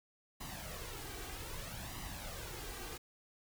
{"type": "noise with flanger", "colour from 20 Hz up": "pink", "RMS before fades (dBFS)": -45, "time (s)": [0.4, 2.98], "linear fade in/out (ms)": 10, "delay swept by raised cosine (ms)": [1, 2.6], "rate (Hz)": 0.63, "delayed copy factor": 0.6, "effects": []}